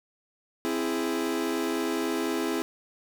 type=chord; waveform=40% pulse; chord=C augmented; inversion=none; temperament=equal with one note detuned; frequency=261.6 / 331.3 / 415.3 Hz; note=C4 / E4 / G#4; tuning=0 / +9 / 0 cents; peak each=-31 / -29 / -31 dBFS; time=0.65-2.62 s; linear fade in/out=0 ms; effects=8-bit